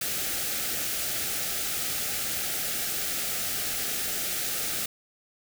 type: band-stop noise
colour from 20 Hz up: white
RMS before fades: -30 dBFS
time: 0.01-4.86 s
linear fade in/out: 5 ms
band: 840 to 1200 Hz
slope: 96 dB/octave
effects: none